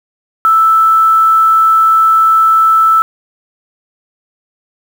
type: tone with quantisation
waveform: sine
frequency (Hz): 1318.5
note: E6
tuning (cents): 0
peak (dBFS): -5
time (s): 0.45-3.02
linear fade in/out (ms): 0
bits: 5
effects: none